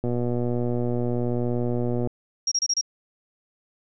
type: click train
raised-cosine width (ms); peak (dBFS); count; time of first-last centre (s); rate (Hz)
2; -14; 247; 0.04-2.073; 121
type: tone bursts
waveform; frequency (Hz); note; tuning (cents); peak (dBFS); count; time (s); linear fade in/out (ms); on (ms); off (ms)
sine; 5610; F8; +7; -20; 5; 2.47-2.812; 5; 46; 28
effects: none